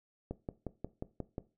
click train, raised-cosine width 2 ms, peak -24 dBFS, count 7, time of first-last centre 0.31-1.381 s, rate 5.6 Hz, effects noise-tail reverb RT60 0.3 s tail -17 dB re dry

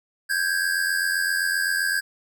square tone pair together, 1568 / 1655.7 Hz, G6 / G#6, 0 / -6 cents, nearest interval minor second, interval 94 cents, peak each -25 dBFS, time 0.29-2.01 s, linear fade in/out 20 ms, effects none

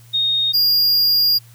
sine / square tone pair in turn, 3711 / 4826 Hz, A#7 / D8, -9 / +46 cents, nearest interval perfect fourth, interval 455 cents, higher second, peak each -15 / -13 dBFS, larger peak second, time 0.13-0.53 / 0.53-1.39 s, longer second, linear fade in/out 20 ms, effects added 117 Hz sine -43 dBFS peak until 1.54 s + white hiss -51 dBFS RMS until 1.54 s

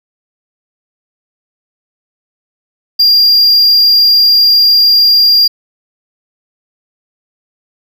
triangle tone, 4789 Hz, D8, 33 cents sharp, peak -3 dBFS, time 2.99-5.48 s, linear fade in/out 10 ms, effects none

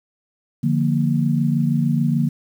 sine chord, Bb major, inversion first, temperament equal with one note detuned, 147.94 / 174.61 / 233.1 Hz, D3 / F3 / Bb3, +13 / 0 / 0 cents, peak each -19 / -22 / -20 dBFS, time 0.63-2.29 s, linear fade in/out 10 ms, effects 8-bit

